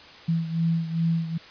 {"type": "beating tone pair", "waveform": "sine", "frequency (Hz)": [164.81, 167.31], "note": ["E3", "E3"], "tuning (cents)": [0, 26], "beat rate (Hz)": 2.5, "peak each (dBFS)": [-23, -28], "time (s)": [0.28, 1.38], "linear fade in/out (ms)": 10, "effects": ["white hiss -46 dBFS RMS until 1.5 s", "resampled to 11025 Hz"]}